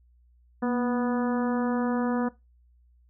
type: harmonic tone with a mistuned harmonic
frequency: 245.9 Hz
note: B3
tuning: 7 cents flat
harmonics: 1 / 2 / 3 / 4 / 5 / 6 / 7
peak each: -25 / -31 / -35 / -37 / -39 / -41 / -42 dBFS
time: 0.62-2.29 s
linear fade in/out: 10 ms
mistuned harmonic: 1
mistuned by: -46 cents
effects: noise-tail reverb RT60 0.2 s tail -18 dB re dry + added 60 Hz sine -57 dBFS peak until 3.09 s